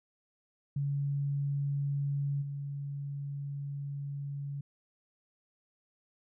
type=tone with level steps; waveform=sine; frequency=141.3 Hz; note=C#3; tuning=34 cents sharp; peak=-29 / -35 dBFS; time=0.76-4.61 s; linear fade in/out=5 ms; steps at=2.41 s; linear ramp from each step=20 ms; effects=none